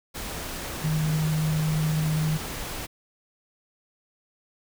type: tone in noise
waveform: sine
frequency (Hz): 155.56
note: D#3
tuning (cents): 0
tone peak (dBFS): -22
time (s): 0.83-2.38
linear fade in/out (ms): 20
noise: pink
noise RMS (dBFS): -34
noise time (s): 0.14-2.87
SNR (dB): +9
effects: none